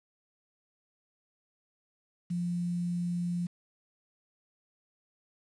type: tone with quantisation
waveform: sine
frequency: 174.61 Hz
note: F3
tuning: in tune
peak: -29 dBFS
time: 2.3-3.47 s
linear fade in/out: 10 ms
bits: 9
effects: resampled to 22050 Hz